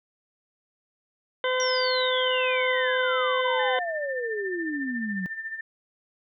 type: harmonic tone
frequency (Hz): 510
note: C5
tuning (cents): -44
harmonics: 1 / 2 / 3 / 4 / 6 / 7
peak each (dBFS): -25 / -30 / -31 / -32 / -34 / -37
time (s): 1.44-3.79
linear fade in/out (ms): 2
type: exponential sweep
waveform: sine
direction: down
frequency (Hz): 5780 to 180.1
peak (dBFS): -28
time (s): 1.6-5.26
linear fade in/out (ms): 0
type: tone with tremolo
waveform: sine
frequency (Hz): 1789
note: A6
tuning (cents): +28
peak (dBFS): -29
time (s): 3.59-5.61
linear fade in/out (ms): 5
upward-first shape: sine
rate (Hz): 14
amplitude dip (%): 65
effects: none